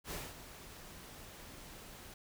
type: noise with ADSR envelope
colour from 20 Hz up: pink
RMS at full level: -41 dBFS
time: 0.04-2.14 s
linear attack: 78 ms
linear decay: 220 ms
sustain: -11 dB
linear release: 4 ms
effects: none